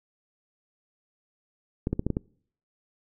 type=clicks; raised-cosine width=3 ms; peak=-13 dBFS; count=6; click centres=1.871 / 1.93 / 1.994 / 2.066 / 2.103 / 2.169 s; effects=noise-tail reverb RT60 0.6 s tail -26 dB re dry